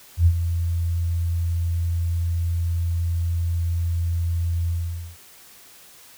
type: tone with ADSR envelope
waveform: sine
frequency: 84.9 Hz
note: F2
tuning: 48 cents flat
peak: -10 dBFS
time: 0.17-5.17 s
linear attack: 91 ms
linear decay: 63 ms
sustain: -10 dB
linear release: 480 ms
effects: white hiss -48 dBFS RMS until 6.17 s